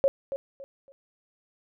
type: tone with echo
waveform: sine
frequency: 548 Hz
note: C#5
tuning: 20 cents flat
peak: -17 dBFS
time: 0.04-0.08 s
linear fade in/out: 0 ms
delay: 280 ms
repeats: 3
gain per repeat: -11 dB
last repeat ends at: 0.92 s
effects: none